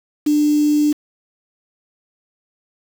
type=tone with quantisation; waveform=sine; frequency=297.4 Hz; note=D4; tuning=22 cents sharp; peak=-12 dBFS; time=0.26-0.93 s; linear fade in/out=10 ms; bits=5; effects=none